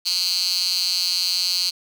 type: tone with high-pass filter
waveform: 10% pulse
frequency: 180.4 Hz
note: F#3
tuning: 44 cents flat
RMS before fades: -22 dBFS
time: 0.05-1.71 s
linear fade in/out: 20 ms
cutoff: 4300 Hz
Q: 6.7
effects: none